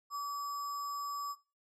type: tone with sample-and-hold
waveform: sine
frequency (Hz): 1149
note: D6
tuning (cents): -38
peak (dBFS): -35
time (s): 0.1-1.36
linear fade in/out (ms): 50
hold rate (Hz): 6300
effects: noise-tail reverb RT60 0.4 s tail -25 dB re dry + low-pass 11000 Hz 12 dB/octave